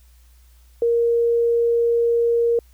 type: tone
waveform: sine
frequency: 468.4 Hz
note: A#4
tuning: 8 cents sharp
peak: -15 dBFS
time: 0.82-2.59 s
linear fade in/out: 2 ms
effects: added 60 Hz sine -48 dBFS peak until 2.73 s + white hiss -60 dBFS RMS until 2.73 s